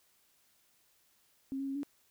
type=tone with pitch steps; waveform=sine; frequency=269.1 / 273.8 / 272 / 284.7 Hz; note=C4 / C#4 / C#4 / C#4; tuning=+49 / -21 / -33 / +46 cents; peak=-34 dBFS; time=1.52-1.832 s; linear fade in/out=0 ms; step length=78 ms; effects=white hiss -70 dBFS RMS until 2.1 s